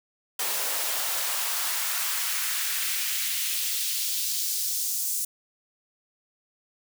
white noise with high-pass filter sweep, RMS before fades -28 dBFS, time 0.39-5.25 s, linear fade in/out 5 ms, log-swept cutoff 450 to 7100 Hz, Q 1.2, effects none

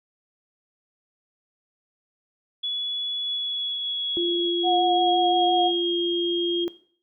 sine tone with pitch glide, 3400 to 3246 Hz, G#7 to G#7, +40 to -40 cents, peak -25 dBFS, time 2.63-6.65 s, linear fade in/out 10 ms, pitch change -80 cents, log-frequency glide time 3.2-5.97 s
sine tone, 346.1 Hz, F4, 16 cents flat, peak -23 dBFS, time 4.17-6.68 s, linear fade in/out 0 ms
sine tone with vibrato, 727 Hz, F#5, 31 cents flat, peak -19 dBFS, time 4.63-5.72 s, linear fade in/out 50 ms, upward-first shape sine, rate 5.8 Hz, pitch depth 19 cents each way
effects noise-tail reverb RT60 0.5 s tail -17 dB re dry

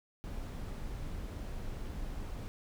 brown noise, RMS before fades -40 dBFS, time 0.24-2.48 s, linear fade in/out 0 ms, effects none

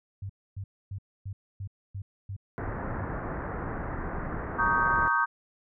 sine tone bursts, 98 Hz, G2, in tune, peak -33 dBFS, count 9, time 0.22-3.055 s, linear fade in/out 5 ms, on 75 ms, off 270 ms
pink low-pass noise, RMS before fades -34 dBFS, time 2.58-5.08 s, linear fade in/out 0 ms, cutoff 1800 Hz, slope 48 dB/octave
sine chord, Eb dominant seventh, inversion second, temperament just, 933.4 / 1120.1 / 1244.5 / 1555.6 Hz, Bb5 / Db6 / Eb6 / G6, +2 / +18 / 0 / -14 cents, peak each -29 / -29 / -28 / -26 dBFS, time 4.58-5.26 s, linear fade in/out 20 ms
effects none

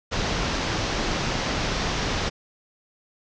pink low-pass noise, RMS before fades -26 dBFS, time 0.11-2.3 s, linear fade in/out 20 ms, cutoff 6300 Hz, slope 48 dB/octave, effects none

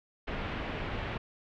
pink low-pass noise, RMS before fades -36 dBFS, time 0.27-1.18 s, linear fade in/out 10 ms, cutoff 3000 Hz, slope 24 dB/octave, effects none

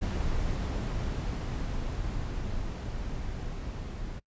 brown noise with level ramp, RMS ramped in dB -29 to -37 dBFS, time 0.01-4.2 s, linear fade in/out 20 ms, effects noise-tail reverb RT60 0.1 s tail -23 dB re dry + resampled to 16000 Hz

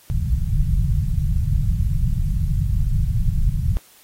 pink low-pass noise, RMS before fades -19 dBFS, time 0.1-3.77 s, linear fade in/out 0 ms, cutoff 160 Hz, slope 48 dB/octave, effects white hiss -51 dBFS RMS until 4.03 s + AAC 48 kbps

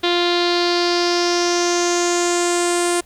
sawtooth tone with low-pass filter sweep, 349.2 Hz, F4, in tune, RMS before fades -18 dBFS, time 0.03-3.01 s, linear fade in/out 10 ms, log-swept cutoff 3700 to 9000 Hz, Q 4.8, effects pink hiss -51 dBFS RMS until 3.05 s

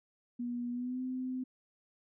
sine tone with pitch glide, 241.8 to 256.2 Hz, B3 to C4, -36 to -36 cents, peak -34 dBFS, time 0.39-1.44 s, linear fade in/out 10 ms, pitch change +100 cents, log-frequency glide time 0.71-1.01 s, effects none

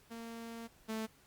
sawtooth tone pair in turn, 230 / 220.4 Hz, A#3 / A3, -23 / +3 cents, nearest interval minor second, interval 74 cents, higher first, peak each -40 / -33 dBFS, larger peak second, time 0.1-0.68 / 0.88-1.07 s, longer first, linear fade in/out 20 ms, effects pink hiss -65 dBFS RMS until 1.26 s + Opus 48 kbps

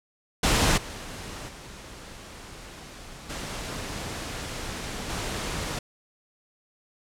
pink noise with level steps, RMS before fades -21 / -38 / -43 / -34 / -31 dBFS, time 0.43-5.79 s, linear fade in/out 5 ms, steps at 0.77 / 1.48 / 3.29 / 5.09 s, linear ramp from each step 10 ms, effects low-pass 9000 Hz 12 dB/octave

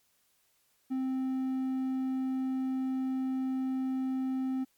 triangle tone, 261.6 Hz, C4, in tune, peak -27 dBFS, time 0.9-4.65 s, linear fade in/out 20 ms, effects white hiss -71 dBFS RMS until 4.77 s + MP3 96 kbps

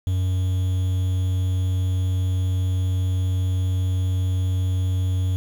triangle tone with quantisation, 92.5 Hz, F#2, in tune, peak -17 dBFS, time 0.07-5.36 s, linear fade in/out 0 ms, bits 7, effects none

